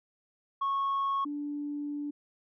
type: tone pair in turn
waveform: sine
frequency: 1100 / 291.4 Hz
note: C#6 / D4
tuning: -14 / -13 cents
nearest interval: octave + major seventh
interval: 2299 cents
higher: first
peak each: -25 / -32 dBFS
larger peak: first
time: 0.61-1.25 / 1.25-2.11 s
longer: second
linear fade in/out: 10 ms
effects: tanh soft clip ceiling -25 dBFS